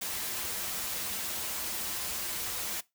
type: noise with comb filter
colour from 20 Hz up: white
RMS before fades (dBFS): -35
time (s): 0.01-2.81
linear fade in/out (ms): 10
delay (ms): 7.3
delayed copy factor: -0.5
effects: noise-tail reverb RT60 0.2 s tail -20 dB re dry